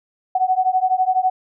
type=beating tone pair; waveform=sine; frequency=740 / 752 Hz; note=F#5 / F#5; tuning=0 / +28 cents; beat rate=12 Hz; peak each=-18 dBFS; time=0.35-1.3 s; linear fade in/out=5 ms; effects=none